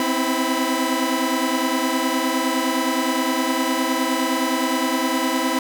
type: tone cluster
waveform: sawtooth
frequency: 256.2 / 265.9 / 325.2 / 993 Hz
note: C4 / C4 / E4 / B5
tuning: -36 / +28 / -23 / +9 cents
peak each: -21 dBFS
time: 0-5.59 s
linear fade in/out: 2 ms
effects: 7-bit

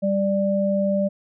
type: tone pair together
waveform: sine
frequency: 197.23 / 590 Hz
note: G3 / D5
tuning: +11 / +8 cents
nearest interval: octave + perfect fifth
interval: 1897 cents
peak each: -21 dBFS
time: 0.02-1.09 s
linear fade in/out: 20 ms
effects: none

